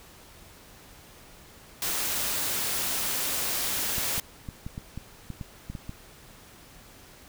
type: noise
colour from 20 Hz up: white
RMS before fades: -29 dBFS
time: 1.82-4.2 s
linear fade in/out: 2 ms
type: clicks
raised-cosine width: 5 ms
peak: -23 dBFS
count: 11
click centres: 3.982 / 4.18 / 4.488 / 4.665 / 4.779 / 4.976 / 5.303 / 5.412 / 5.7 / 5.752 / 5.894 s
effects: pink hiss -51 dBFS RMS until 7.28 s